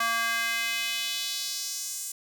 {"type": "tone with high-pass filter sweep", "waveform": "square", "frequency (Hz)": 230.1, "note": "A#3", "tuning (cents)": -22, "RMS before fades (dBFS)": -30, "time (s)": [0, 2.12], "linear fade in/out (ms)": 5, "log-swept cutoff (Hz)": [1200, 8000], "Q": 1.9, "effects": []}